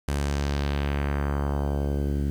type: tone with low-pass filter sweep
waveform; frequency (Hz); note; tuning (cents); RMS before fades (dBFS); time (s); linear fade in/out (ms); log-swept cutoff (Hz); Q
sawtooth; 71.1; C#2; +45; -26; 0.08-2.3; 0; 11000 to 270; 1.4
effects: 8-bit